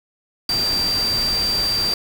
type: tone in noise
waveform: sine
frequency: 4699 Hz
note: D8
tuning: in tune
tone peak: -18 dBFS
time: 0.49-1.94 s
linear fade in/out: 2 ms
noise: pink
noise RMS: -28 dBFS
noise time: 0.49-1.94 s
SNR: +7 dB
effects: none